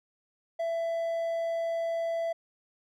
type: tone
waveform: triangle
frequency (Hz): 666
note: E5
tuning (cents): +18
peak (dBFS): -26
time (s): 0.59-2.33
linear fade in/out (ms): 10
effects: none